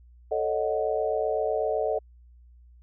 sine chord, D# half-diminished seventh, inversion second, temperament equal, 440 / 554.4 / 622.3 / 740 Hz, A4 / C#5 / D#5 / F#5, 0 / 0 / 0 / 0 cents, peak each -28 / -31 / -28 / -32 dBFS, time 0.31-1.99 s, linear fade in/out 10 ms, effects added 60 Hz sine -50 dBFS peak until 2.82 s

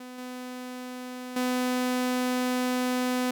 sawtooth tone with level steps, 251.2 Hz, B3, 30 cents sharp, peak -36 / -32 / -21 dBFS, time 0-3.31 s, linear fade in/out 5 ms, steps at 0.18 / 1.36 s, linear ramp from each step 5 ms, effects none

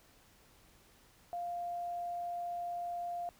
sine tone with quantisation, 698.5 Hz, F5, in tune, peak -36 dBFS, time 1.33-3.29 s, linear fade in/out 0 ms, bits 11, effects pink hiss -64 dBFS RMS until 3.39 s

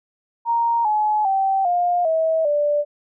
sine tone with pitch steps, 932.3 / 850 / 775 / 706.6 / 644.2 / 587.3 Hz, A#5 / G#5 / G5 / F5 / E5 / D5, 0 / +40 / -20 / +20 / -40 / 0 cents, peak -16 dBFS, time 0.45-2.85 s, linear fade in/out 50 ms, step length 400 ms, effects none

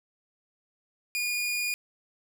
sawtooth tone, 2439 Hz, D#7, 35 cents flat, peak -24 dBFS, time 1.15-1.74 s, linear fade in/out 0 ms, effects none

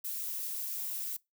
violet noise, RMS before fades -37 dBFS, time 0.04-1.17 s, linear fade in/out 10 ms, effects noise-tail reverb RT60 0.2 s tail -23 dB re dry

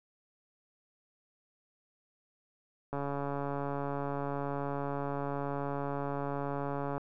click train, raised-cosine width 1 ms, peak -22 dBFS, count 572, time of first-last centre 2.93-6.98 s, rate 141 Hz, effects none

